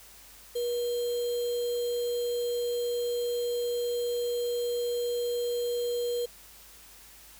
sine tone with sample-and-hold, 480 Hz, B4, 49 cents flat, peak -27 dBFS, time 0.55-6.26 s, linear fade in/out 10 ms, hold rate 3675 Hz, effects added 50 Hz sine -60 dBFS peak until 7.39 s + white hiss -52 dBFS RMS until 7.39 s

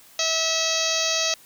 harmonic tone, 648 Hz, E5, 30 cents flat, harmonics 1 / 2 / 3 / 4 / 5 / 6 / 7 / 8 / 9 / 10, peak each -29 / -34 / -33 / -30 / -31 / -28 / -29 / -31 / -30 / -29 dBFS, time 0.19-1.34 s, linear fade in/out 2 ms, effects white hiss -51 dBFS RMS until 1.45 s

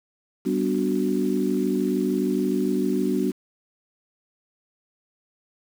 sine chord, G major seventh, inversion none, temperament equal with one note detuned, 194.31 / 246.9 / 293.7 / 370 Hz, G3 / B3 / D4 / F#4, -15 / 0 / 0 / 0 cents, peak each -26 dBFS, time 0.45-3.32 s, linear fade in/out 20 ms, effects 7-bit

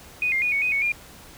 sine tone with pitch steps, 2481 / 2113 / 2457 / 2225 / 2498 / 2220 / 2408 Hz, D#7 / C7 / D#7 / C#7 / D#7 / C#7 / D7, -6 / +16 / -22 / +6 / +6 / +2 / +43 cents, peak -20 dBFS, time 0.22-0.92 s, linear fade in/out 2 ms, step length 100 ms, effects pink hiss -46 dBFS RMS until 1.37 s

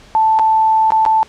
sine tone with dropouts, 880 Hz, A5, in tune, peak -9 dBFS, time 0.15-1.23 s, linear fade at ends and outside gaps 0 ms, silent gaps 0.389-0.395 / 0.905-0.92 / 1.052-1.062 s, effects pink hiss -43 dBFS RMS until 1.28 s + low-pass 6000 Hz 12 dB/octave

